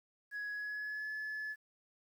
sine tone with pitch glide, 1674 to 1720.1 Hz, G#6 to A6, +13 to -40 cents, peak -36 dBFS, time 0.31-1.56 s, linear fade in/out 50 ms, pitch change +47 cents, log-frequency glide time 0.52-1.11 s, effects tanh soft clip ceiling -36 dBFS + 11-bit

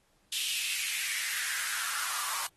white noise with high-pass filter sweep, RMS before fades -33 dBFS, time 0.32-2.47 s, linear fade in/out 5 ms, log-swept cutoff 3100 to 1000 Hz, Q 3.6, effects pink hiss -70 dBFS RMS until 2.56 s + AAC 32 kbps

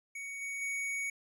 square tone with level steps, 2237 Hz, C#7, 15 cents sharp, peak -40 / -37 / -34 dBFS, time 0.15-1.1 s, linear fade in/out 5 ms, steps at 0.41 / 0.61 s, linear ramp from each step 10 ms, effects low-pass 12000 Hz 12 dB/octave

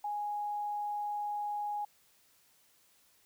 sine tone, 829 Hz, G#5, 3 cents flat, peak -33 dBFS, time 0.04-1.85 s, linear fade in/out 5 ms, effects white hiss -67 dBFS RMS until 3.25 s

